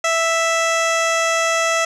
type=tone with low-pass filter; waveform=15% pulse; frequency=659.3 Hz; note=E5; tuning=in tune; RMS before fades=-18 dBFS; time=0.04-1.85 s; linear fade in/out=5 ms; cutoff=7000 Hz; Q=1.4; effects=none